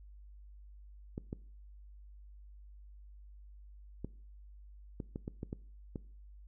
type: clicks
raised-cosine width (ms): 3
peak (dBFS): -26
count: 9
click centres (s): 1.179 / 1.329 / 4.046 / 5.002 / 5.159 / 5.279 / 5.431 / 5.529 / 5.958
effects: noise-tail reverb RT60 0.5 s tail -21 dB re dry + added 50 Hz sine -51 dBFS peak until 6.47 s